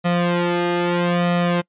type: tone with flanger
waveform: sawtooth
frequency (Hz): 174.61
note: F3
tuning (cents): 0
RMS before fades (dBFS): -19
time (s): 0.04-1.62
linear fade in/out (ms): 20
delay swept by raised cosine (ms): 1.6 to 2.44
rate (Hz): 0.78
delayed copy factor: +1
effects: noise-tail reverb RT60 0.1 s tail -26 dB re dry + resampled to 8000 Hz